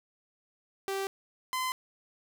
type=tone pair in turn; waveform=sawtooth; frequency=389.9 / 1026.6 Hz; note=G4 / C6; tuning=-9 / -33 cents; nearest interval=octave + perfect fourth; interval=1676 cents; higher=second; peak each=-27 / -26 dBFS; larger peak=second; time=0.88-1.07 / 1.53-1.72 s; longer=neither; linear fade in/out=0 ms; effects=none